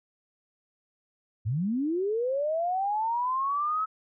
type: linear sweep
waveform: sine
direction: up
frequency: 94.9 to 1300 Hz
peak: -25 dBFS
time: 1.45-3.86 s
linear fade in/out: 20 ms
effects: none